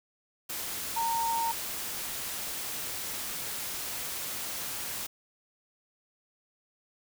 sine tone in noise, 920 Hz, A#5, 23 cents flat, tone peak -27 dBFS, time 0.96-1.52 s, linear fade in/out 10 ms, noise white, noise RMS -36 dBFS, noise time 0.49-5.07 s, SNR +6 dB, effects none

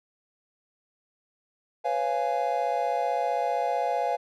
triangle chord, C# dominant seventh, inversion third, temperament just, 498.9 / 554.4 / 693 / 831.5 Hz, B4 / C#5 / E#5 / G#5, +17 / 0 / -14 / +2 cents, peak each -30 / -30 / -26 / -27 dBFS, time 1.84-4.17 s, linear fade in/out 20 ms, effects none

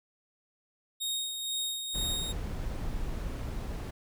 sawtooth tone with tremolo, 3729 Hz, A#7, in tune, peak -27 dBFS, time 1-2.33 s, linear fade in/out 20 ms, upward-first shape sine, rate 2.1 Hz, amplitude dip 45%
brown noise, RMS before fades -35 dBFS, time 1.94-3.91 s, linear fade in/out 10 ms
effects none

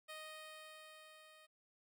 10% pulse tone with level ramp, 622.3 Hz, D#5, in tune, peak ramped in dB -39 to -53 dBFS, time 0.08-1.47 s, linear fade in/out 20 ms, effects none

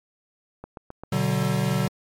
click train, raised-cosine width 1 ms, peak -23 dBFS, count 7, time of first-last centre 0.64-1.432 s, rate 7.58 Hz
square chord, B minor, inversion none, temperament equal with one note detuned, 123.47 / 146.83 / 189.21 Hz, B2 / D3 / F#3, 0 / 0 / +39 cents, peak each -27 / -26 / -26 dBFS, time 1.12-1.88 s, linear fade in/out 5 ms
effects MP3 64 kbps

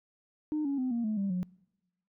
sine tone with pitch steps, 304.5 / 279.2 / 256.1 / 234.8 / 215.3 / 197.44 / 181.06 Hz, D#4 / C#4 / C4 / A#3 / A3 / G3 / F#3, -37 / +13 / -37 / +13 / -37 / +13 / -37 cents, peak -27 dBFS, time 0.52-1.43 s, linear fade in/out 0 ms, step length 130 ms, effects noise-tail reverb RT60 1.0 s tail -26 dB re dry + tanh soft clip ceiling -25 dBFS

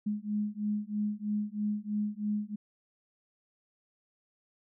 sine beating tone pair, 207.7 / 210.8 Hz, G#3 / G#3, 0 / +26 cents, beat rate 3.1 Hz, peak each -33 / -33 dBFS, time 0.06-2.56 s, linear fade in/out 10 ms, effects none

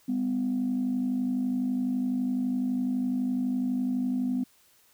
sine tone pair together, 199.85 / 251.8 Hz, G3 / B3, +34 / +34 cents, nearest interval major third, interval 400 cents, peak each -31 / -25 dBFS, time 0.08-4.44 s, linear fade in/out 10 ms, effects tanh soft clip ceiling -20 dBFS + white hiss -62 dBFS RMS until 4.93 s

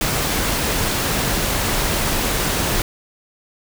pink noise, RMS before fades -20 dBFS, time 0.01-2.82 s, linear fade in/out 2 ms, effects none

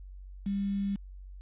sine tone with quantisation, 198.9 Hz, G3, 25 cents sharp, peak -28 dBFS, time 0.46-0.96 s, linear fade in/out 5 ms, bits 8, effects added 47 Hz sine -43 dBFS peak until 1.41 s + resampled to 8000 Hz

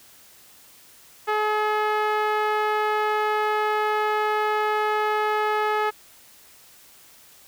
5% pulse tone with low-pass filter, 425.5 Hz, G#4, 42 cents sharp, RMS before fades -23 dBFS, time 1.27-5.91 s, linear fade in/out 20 ms, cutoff 1200 Hz, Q 0.97, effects white hiss -51 dBFS RMS until 7.47 s

